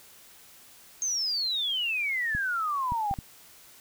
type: exponential sweep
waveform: sine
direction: down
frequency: 6460 to 773 Hz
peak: -26 dBFS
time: 1.02-3.14 s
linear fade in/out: 0 ms
type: clicks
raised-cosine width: 5 ms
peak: -22 dBFS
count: 4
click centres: 2.35 / 2.921 / 3.112 / 3.188 s
effects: white hiss -53 dBFS RMS until 3.8 s